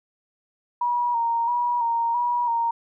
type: tone with vibrato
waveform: sine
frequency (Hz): 947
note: A#5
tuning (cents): +27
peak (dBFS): -20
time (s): 0.81-2.71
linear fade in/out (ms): 5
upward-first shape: square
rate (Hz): 1.5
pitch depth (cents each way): 33
effects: none